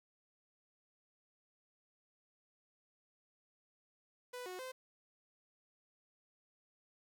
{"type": "tone with pitch steps", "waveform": "sawtooth", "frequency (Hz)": [495.6, 366.1, 516], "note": ["B4", "F#4", "C5"], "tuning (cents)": [6, -18, -24], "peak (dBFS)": -40, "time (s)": [4.33, 4.72], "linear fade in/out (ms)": 10, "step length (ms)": 130, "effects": ["11-bit"]}